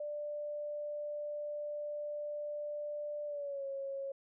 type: tone with pitch glide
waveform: sine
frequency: 591 to 548.2 Hz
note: D5 to C#5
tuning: +11 to -19 cents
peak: -37 dBFS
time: 0-4.12 s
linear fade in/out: 5 ms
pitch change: -130 cents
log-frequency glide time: 3.26-3.65 s
effects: none